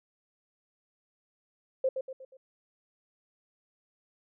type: tone with echo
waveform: sine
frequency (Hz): 525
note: C5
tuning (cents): +6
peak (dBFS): -23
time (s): 1.84-1.89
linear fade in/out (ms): 5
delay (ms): 120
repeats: 4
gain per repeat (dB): -7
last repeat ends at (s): 2.37
effects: none